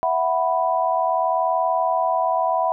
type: chord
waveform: sine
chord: E suspended second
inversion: none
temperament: equal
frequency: 659.3 / 740 / 987.8 Hz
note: E5 / F#5 / B5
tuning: 0 / 0 / 0 cents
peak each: -22 dBFS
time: 0.03-2.72 s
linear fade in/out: 0 ms
effects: none